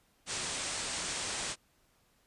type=low-pass noise; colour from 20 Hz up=white; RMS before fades=-37 dBFS; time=0.26-1.56 s; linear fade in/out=50 ms; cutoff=9200 Hz; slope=96 dB/octave; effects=pink hiss -70 dBFS RMS until 2.26 s + resampled to 32000 Hz